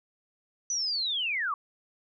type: linear sweep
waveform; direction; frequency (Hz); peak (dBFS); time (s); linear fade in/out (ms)
sine; down; 6030 to 1081; -27; 0.7-1.54; 2
effects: none